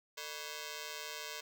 5% pulse ring-modulated tone, 526 Hz, C5, 9 cents sharp, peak -27 dBFS, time 0.17-1.41 s, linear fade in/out 10 ms, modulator 76.9 Hz, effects none

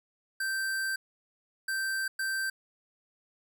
square tone bursts at uneven times, 1562 Hz, G6, 7 cents flat, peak -30 dBFS, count 3, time 0.4-0.96 / 1.68-2.08 / 2.19-2.5 s, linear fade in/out 5 ms, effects none

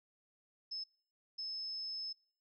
sine tone bursts at uneven times, 5220 Hz, E8, 18 cents flat, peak -39 dBFS, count 2, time 0.71-0.84 / 1.38-2.13 s, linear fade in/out 10 ms, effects noise-tail reverb RT60 0.5 s tail -23 dB re dry

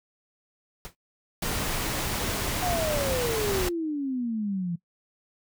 pink noise with exponential decay, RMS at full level -35 dBFS, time 0.85-0.95 s, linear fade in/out 0 ms, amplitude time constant 21 ms
pink noise, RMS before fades -29 dBFS, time 1.42-3.69 s, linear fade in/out 5 ms
sine exponential sweep, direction down, 740 to 167.2 Hz, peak -26 dBFS, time 2.62-4.76 s, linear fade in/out 10 ms
effects noise-tail reverb RT60 0.1 s tail -20 dB re dry

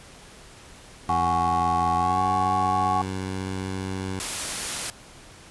15% pulse tone with pitch glide, 85.4 to 94.76 Hz, F2 to F#2, -38 to +42 cents, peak -22 dBFS, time 1.08-4.2 s, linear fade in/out 10 ms, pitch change +180 cents, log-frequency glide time 1.97-2.21 s
sine chord, F# suspended second, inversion none, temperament equal, 740 / 830.6 / 1108.7 Hz, F#5 / G#5 / C#6, 0 / 0 / 0 cents, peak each -25 dBFS, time 1.09-3.02 s, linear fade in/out 5 ms
white noise, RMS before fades -29 dBFS, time 4.2-4.9 s, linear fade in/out 0 ms
effects pink hiss -47 dBFS RMS until 5.5 s + resampled to 24000 Hz

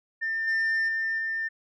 sine tone with level steps, 1798 Hz, A6, 37 cents sharp, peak -25 / -20 / -24 / -26 dBFS, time 0.21-1.49 s, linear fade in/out 20 ms, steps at 0.47 / 0.88 / 1.18 s, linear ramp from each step 10 ms, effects tanh soft clip ceiling -22 dBFS

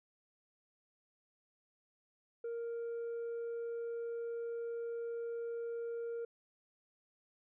sine tone, 466.2 Hz, A#4, in tune, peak -35 dBFS, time 2.44-6.25 s, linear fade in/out 5 ms, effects tanh soft clip ceiling -37 dBFS

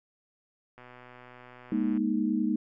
click train, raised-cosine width 0.5 ms, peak -34 dBFS, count 149, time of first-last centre 0.78-1.974 s, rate 124 Hz
sine chord, Ab suspended second, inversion none, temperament equal with one note detuned, 207.7 / 238 / 311.1 Hz, Ab3 / Bb3 / Eb4, 0 / +36 / 0 cents, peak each -29 dBFS, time 1.72-2.56 s, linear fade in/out 2 ms
effects none

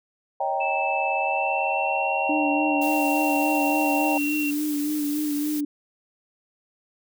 sine chord, Eb dominant seventh, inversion third, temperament equal with one note detuned, 554.4 / 632.4 / 784 / 932.3 Hz, Db5 / Eb5 / G5 / Bb5, 0 / +28 / 0 / 0 cents, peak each -30 / -30 / -25 / -30 dBFS, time 0.4-4.18 s, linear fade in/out 5 ms
sine tone with pitch glide, 2637 to 2733 Hz, E7 to F7, 0 to -38 cents, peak -27 dBFS, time 0.6-4.51 s, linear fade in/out 10 ms, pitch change +62 cents, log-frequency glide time 1.18-2.11 s
sine tone with vibrato, 296.3 Hz, D4, 15 cents sharp, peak -23 dBFS, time 2.29-5.65 s, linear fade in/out 5 ms, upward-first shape sine, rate 3.5 Hz, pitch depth 37 cents each way
blue noise, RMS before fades -35 dBFS, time 2.81-5.61 s, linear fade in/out 10 ms
effects none

